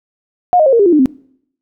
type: tone with pitch steps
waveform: sine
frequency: 717 / 620.6 / 537.1 / 464.9 / 402.4 / 348.3 / 301.5 / 260.9 Hz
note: F5 / D#5 / C5 / A#4 / G4 / F4 / D4 / C4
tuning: +45 / -5 / +45 / -5 / +45 / -5 / +46 / -5 cents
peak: -6 dBFS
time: 0.53-1.058 s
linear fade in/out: 0 ms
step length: 66 ms
effects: noise-tail reverb RT60 0.7 s tail -24 dB re dry